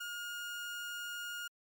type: tone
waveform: 30% pulse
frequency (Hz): 1426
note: F6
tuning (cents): +36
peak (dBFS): -37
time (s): 0-1.48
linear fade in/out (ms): 10
effects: MP3 96 kbps